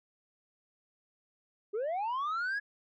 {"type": "linear sweep", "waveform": "sine", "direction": "up", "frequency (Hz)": [390, 1700], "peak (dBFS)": -28, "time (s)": [1.73, 2.6], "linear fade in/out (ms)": 20, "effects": ["tanh soft clip ceiling -30 dBFS"]}